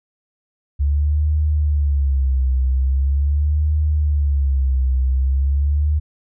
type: tone with vibrato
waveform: sine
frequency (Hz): 70.1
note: C#2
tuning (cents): +20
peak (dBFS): -14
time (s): 0.79-6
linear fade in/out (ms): 20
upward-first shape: sine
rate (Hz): 0.42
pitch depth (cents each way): 140
effects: none